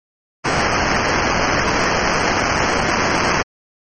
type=noise with sample-and-hold; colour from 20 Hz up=white; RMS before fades=-17 dBFS; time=0.44-3.43 s; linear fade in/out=20 ms; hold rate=3675 Hz; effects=MP3 32 kbps